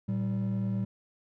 triangle tone pair together, 114.2 / 193.5 Hz, A#2 / G3, -35 / -22 cents, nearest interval major sixth, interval 913 cents, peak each -28 / -27 dBFS, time 0.08-0.85 s, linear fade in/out 10 ms, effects tanh soft clip ceiling -22 dBFS

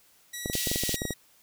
10% pulse tone with pitch glide, 1934 to 1906.3 Hz, B6 to A#6, -37 to +38 cents, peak -26 dBFS, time 0.33-1.14 s, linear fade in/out 10 ms, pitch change -25 cents, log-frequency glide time 0.77-0.99 s
clicks, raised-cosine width 2 ms, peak -17 dBFS, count 12, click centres 0.459 / 0.499 / 0.553 / 0.672 / 0.715 / 0.759 / 0.836 / 0.893 / 0.943 / 1.019 / 1.053 / 1.107 s
pink high-pass noise, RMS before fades -31 dBFS, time 0.53-0.96 s, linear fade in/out 2 ms, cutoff 3000 Hz, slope 24 dB/octave
effects white hiss -61 dBFS RMS until 1.42 s

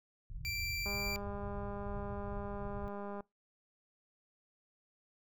pink low-pass noise, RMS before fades -44 dBFS, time 0.3-2.88 s, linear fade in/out 0 ms, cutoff 140 Hz, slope 48 dB/octave
25% pulse tone, 2349 Hz, D7, in tune, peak -33 dBFS, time 0.45-1.16 s, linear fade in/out 0 ms
click train, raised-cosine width 1 ms, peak -31 dBFS, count 475, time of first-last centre 0.86-3.207 s, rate 202 Hz
effects noise-tail reverb RT60 0.2 s tail -24 dB re dry

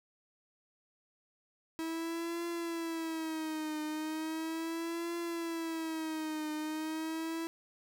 45% pulse tone with vibrato, 323.1 Hz, E4, 35 cents flat, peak -35 dBFS, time 1.79-7.47 s, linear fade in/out 0 ms, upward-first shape triangle, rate 0.37 Hz, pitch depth 99 cents each way, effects none

